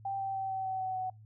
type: tone with pitch steps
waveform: sine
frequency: 784 / 777.7 / 771.4 / 765.2 / 759 / 752.9 / 746.9 Hz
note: G5 / G5 / G5 / G5 / F#5 / F#5 / F#5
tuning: 0 / -14 / -28 / -42 / +44 / +30 / +16 cents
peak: -32 dBFS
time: 0.05-1.1 s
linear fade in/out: 5 ms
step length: 150 ms
effects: noise-tail reverb RT60 0.2 s tail -25 dB re dry + added 108 Hz sine -51 dBFS peak until 1.25 s